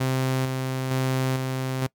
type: tone with tremolo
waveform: sawtooth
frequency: 130.81 Hz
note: C3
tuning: in tune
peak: -18 dBFS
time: 0-1.87 s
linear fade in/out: 10 ms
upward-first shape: square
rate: 1.1 Hz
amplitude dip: 35%
effects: noise-tail reverb RT60 0.1 s tail -22 dB re dry